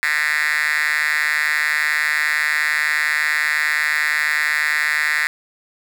5% pulse tone with high-pass filter, 151.4 Hz, D#3, 47 cents flat, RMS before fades -19 dBFS, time 0.03-5.27 s, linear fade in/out 0 ms, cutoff 1900 Hz, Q 5.6, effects none

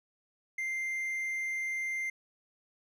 triangle tone, 2093 Hz, C7, in tune, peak -30 dBFS, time 0.58-2.1 s, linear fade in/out 5 ms, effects none

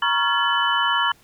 sine tone cluster, 947 / 1105 / 1379 / 1710 / 2997 Hz, A#5 / C#6 / F6 / A6 / F#7, +27 / -6 / -22 / -50 / +22 cents, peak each -24 dBFS, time 0.02-1.12 s, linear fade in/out 5 ms, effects pink hiss -55 dBFS RMS until 1.23 s

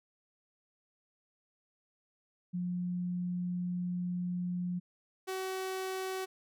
sine / sawtooth tone pair in turn, 178.2 / 377.6 Hz, F3 / F#4, +35 / +35 cents, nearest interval octave + minor second, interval 1300 cents, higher second, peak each -32 / -31 dBFS, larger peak second, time 2.53-4.8 / 5.27-6.26 s, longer first, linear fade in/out 20 ms, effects none

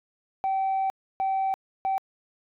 sine tone bursts at uneven times, 771 Hz, G5, 29 cents flat, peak -21 dBFS, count 3, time 0.44-0.9 / 1.2-1.54 / 1.85-1.98 s, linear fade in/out 0 ms, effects tanh soft clip ceiling -21 dBFS

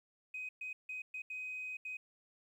sine tone bursts at uneven times, 2514 Hz, D#7, 17 cents sharp, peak -39 dBFS, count 6, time 0.34-0.49 / 0.61-0.73 / 0.89-1.02 / 1.14-1.22 / 1.3-1.77 / 1.85-1.97 s, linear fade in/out 5 ms, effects tanh soft clip ceiling -35 dBFS + 12-bit

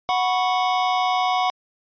square chord, F# suspended fourth, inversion none, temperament equal with one note detuned, 737.4 / 987.8 / 1108.7 Hz, F#5 / B5 / C#6, -6 / 0 / 0 cents, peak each -21 / -27 / -26 dBFS, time 0.09-1.5 s, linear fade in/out 0 ms, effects resampled to 11025 Hz

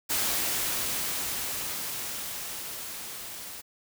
white noise with level ramp, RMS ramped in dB -27 to -41 dBFS, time 0.09-3.62 s, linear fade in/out 20 ms, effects none

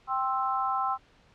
sine chord, C major, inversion second, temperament equal with one note detuned, 784 / 1050.1 / 1318.5 Hz, G5 / C6 / E6, 0 / +6 / 0 cents, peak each -30 dBFS, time 0.07-0.98 s, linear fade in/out 50 ms, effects pink hiss -60 dBFS RMS until 1.34 s + low-pass 4000 Hz 12 dB/octave

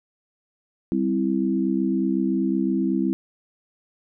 sine chord, C major, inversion second, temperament equal, 196 / 261.6 / 329.6 Hz, G3 / C4 / E4, 0 / 0 / 0 cents, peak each -24 dBFS, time 0.92-3.13 s, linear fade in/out 0 ms, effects none

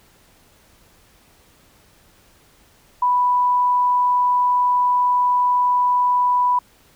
sine tone, 987.8 Hz, B5, in tune, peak -14 dBFS, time 3.02-6.59 s, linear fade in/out 5 ms, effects pink hiss -54 dBFS RMS until 6.95 s

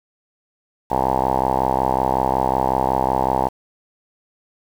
5% pulse tone with low-pass filter, 65.41 Hz, C2, in tune, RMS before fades -19 dBFS, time 0.9-3.49 s, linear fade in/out 20 ms, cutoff 890 Hz, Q 6.8, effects 7-bit

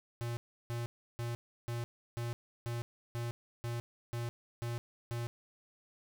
square tone bursts, 118.3 Hz, A#2, 26 cents sharp, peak -36 dBFS, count 11, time 0.21-5.27 s, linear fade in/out 0 ms, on 160 ms, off 330 ms, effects none

